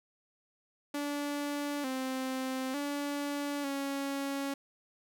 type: tone with pitch steps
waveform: sawtooth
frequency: 289 / 261.1 / 287 / 277.1 Hz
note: D4 / C4 / D4 / C#4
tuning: -28 / -3 / -40 / -1 cents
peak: -29 dBFS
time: 0.94-4.54 s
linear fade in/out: 5 ms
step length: 900 ms
effects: none